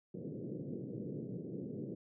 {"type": "band-pass noise", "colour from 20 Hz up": "pink", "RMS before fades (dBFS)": -43, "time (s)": [0.14, 1.95], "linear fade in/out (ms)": 10, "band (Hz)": [120, 480], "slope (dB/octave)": 48, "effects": []}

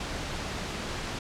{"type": "noise", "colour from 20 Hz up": "pink", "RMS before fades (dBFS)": -34, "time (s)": [0, 1.19], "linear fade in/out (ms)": 5, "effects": ["low-pass 6000 Hz 12 dB/octave"]}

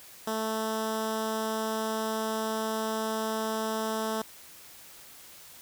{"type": "tone with notch filter", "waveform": "10% pulse", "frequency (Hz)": 220, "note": "A3", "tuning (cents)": 0, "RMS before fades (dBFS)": -31, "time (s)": [0.27, 4.22], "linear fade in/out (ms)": 5, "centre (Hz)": 2400, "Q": 1.5, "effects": ["white hiss -50 dBFS RMS until 5.61 s"]}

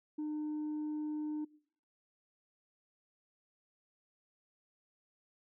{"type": "tone", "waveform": "sine", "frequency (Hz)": 303.1, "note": "D#4", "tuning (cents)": -45, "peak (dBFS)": -33, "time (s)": [0.18, 1.45], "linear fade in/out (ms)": 10, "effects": ["noise-tail reverb RT60 0.6 s tail -23 dB re dry", "tanh soft clip ceiling -34 dBFS"]}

